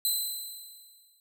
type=tone with exponential decay; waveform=10% pulse; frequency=4039 Hz; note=B7; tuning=38 cents sharp; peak=-17 dBFS; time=0.05-1.2 s; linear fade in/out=1 ms; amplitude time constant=250 ms; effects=none